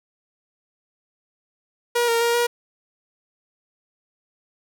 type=tone with pitch steps; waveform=sawtooth; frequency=478.1 / 463.5 / 470.5 / 477.6 Hz; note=A#4 / A#4 / A#4 / A#4; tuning=+44 / -10 / +16 / +42 cents; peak=-14 dBFS; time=1.95-2.47 s; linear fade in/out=10 ms; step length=130 ms; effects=none